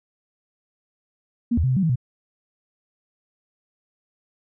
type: tone with pitch steps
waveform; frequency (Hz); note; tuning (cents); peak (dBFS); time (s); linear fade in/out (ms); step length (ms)
sine; 236.6 / 80 / 129.9 / 128.8 / 192.5 / 161.8 / 123.9; A#3 / D#2 / C3 / C3 / G3 / E3 / B2; +26 / +49 / -12 / -27 / -31 / -32 / +6; -17; 1.51-1.958; 10; 64
effects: none